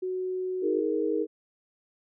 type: tone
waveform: sine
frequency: 370 Hz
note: F#4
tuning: in tune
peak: -28 dBFS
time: 0.02-0.81 s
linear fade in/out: 10 ms
type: chord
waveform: sine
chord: D# suspended fourth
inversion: none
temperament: equal with one note detuned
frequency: 316.2 / 415.3 / 466.2 Hz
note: D#4 / G#4 / A#4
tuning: +28 / 0 / 0 cents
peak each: -29 dBFS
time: 0.61-1.27 s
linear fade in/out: 50 ms
effects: none